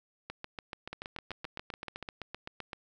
two click trains, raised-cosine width 0.3 ms, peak -23 / -23 dBFS, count 13 / 15, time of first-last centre 0.3-2.027 / 0.93-2.732 s, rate 6.95 / 7.77 Hz, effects none

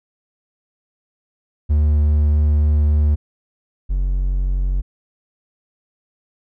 triangle tone pair in turn, 74.7 / 46.01 Hz, D2 / F#1, +30 / -9 cents, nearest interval minor sixth, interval 839 cents, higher first, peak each -10 / -14 dBFS, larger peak first, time 1.69-3.16 / 3.89-4.82 s, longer first, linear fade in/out 20 ms, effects none

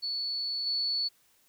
sine tone with level steps, 4435 Hz, C#8, in tune, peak -30 / -27 dBFS, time 0.02-1.09 s, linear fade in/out 20 ms, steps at 0.66 s, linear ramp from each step 10 ms, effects white hiss -66 dBFS RMS until 1.48 s

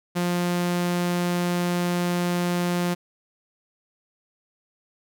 sawtooth tone, 176 Hz, F3, 14 cents sharp, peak -18 dBFS, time 0.15-2.95 s, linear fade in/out 20 ms, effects none

